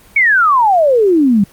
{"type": "exponential sweep", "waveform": "sine", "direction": "down", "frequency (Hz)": [2280, 191], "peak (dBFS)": -7, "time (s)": [0.16, 1.44], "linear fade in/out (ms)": 5, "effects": ["pink hiss -44 dBFS RMS until 1.52 s", "Opus 24 kbps"]}